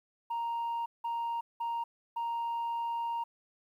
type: tone bursts at uneven times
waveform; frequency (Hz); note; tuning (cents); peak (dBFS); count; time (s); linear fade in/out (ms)
sine; 932.3; A#5; 0; -29; 4; 0.3-0.86 / 1.04-1.41 / 1.6-1.84 / 2.16-3.24; 10
effects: tanh soft clip ceiling -30 dBFS + 11-bit